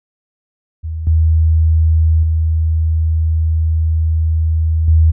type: tone with level steps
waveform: sine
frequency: 80 Hz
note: D#2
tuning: 49 cents sharp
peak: -19 / -8 / -11 / -6 dBFS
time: 0.83-5.12 s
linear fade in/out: 20 ms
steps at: 1.07 / 2.23 / 4.88 s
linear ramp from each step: 2 ms
effects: none